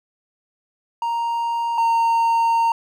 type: tone pair in turn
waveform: triangle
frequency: 932.3 / 920 Hz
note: A#5 / A#5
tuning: 0 / -23 cents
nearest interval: unison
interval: 23 cents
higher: first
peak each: -18 / -13 dBFS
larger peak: second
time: 1.02-1.78 / 1.78-2.72 s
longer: second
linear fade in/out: 2 ms
effects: none